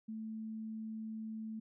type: tone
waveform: sine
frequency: 220 Hz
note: A3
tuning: in tune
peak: -40 dBFS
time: 0.08-1.6 s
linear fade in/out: 10 ms
effects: none